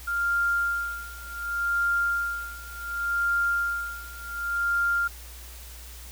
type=tone with tremolo; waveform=sine; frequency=1397 Hz; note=F6; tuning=in tune; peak=-21 dBFS; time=0.07-5.08 s; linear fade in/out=10 ms; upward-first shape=sine; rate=0.68 Hz; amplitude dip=90%; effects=added 60 Hz sine -42 dBFS peak until 6.11 s + white hiss -46 dBFS RMS until 6.11 s